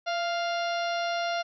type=harmonic tone with a mistuned harmonic; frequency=699 Hz; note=F5; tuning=1 cent sharp; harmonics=1 / 2 / 3 / 4 / 5 / 6 / 7 / 8; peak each=-28 / -34 / -40 / -39 / -42 / -41 / -48 / -44 dBFS; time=0.06-1.43 s; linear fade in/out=20 ms; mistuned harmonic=1; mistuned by=-38 cents; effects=none